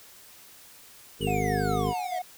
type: harmonic tone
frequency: 51.4 Hz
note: G#1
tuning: 17 cents flat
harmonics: 1 / 2 / 3 / 4 / 5 / 7 / 8 / 9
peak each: -35 / -34 / -31 / -35 / -34 / -36 / -32 / -33 dBFS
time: 1.19-1.94 s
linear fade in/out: 50 ms
type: exponential sweep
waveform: square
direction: down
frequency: 3005 to 623 Hz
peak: -35 dBFS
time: 1.21-2.19 s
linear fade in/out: 5 ms
type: tone with tremolo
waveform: triangle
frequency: 726 Hz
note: F#5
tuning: 33 cents flat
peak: -26 dBFS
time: 1.27-2.22 s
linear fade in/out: 5 ms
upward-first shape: triangle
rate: 4.8 Hz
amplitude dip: 35%
effects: white hiss -51 dBFS RMS until 2.37 s